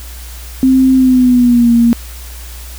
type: tone with pitch glide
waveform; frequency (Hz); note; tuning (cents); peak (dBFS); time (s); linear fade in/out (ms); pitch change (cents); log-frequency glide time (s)
sine; 261.6 to 234.4; C4 to A#3; 0 to +10; -5; 0.63-1.93; 0; -190; 0.95-1.72
effects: added 60 Hz sine -27 dBFS peak until 2.78 s + white hiss -34 dBFS RMS until 2.78 s